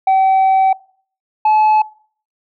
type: tone pair in turn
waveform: sine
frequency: 766 / 859.8 Hz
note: G5 / A5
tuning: -40 / -40 cents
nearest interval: major second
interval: 200 cents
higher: second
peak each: -6 dBFS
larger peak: neither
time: 0.07-0.73 / 1.45-1.82 s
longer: first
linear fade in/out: 5 ms
effects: noise-tail reverb RT60 0.5 s tail -24 dB re dry + tanh soft clip ceiling -8 dBFS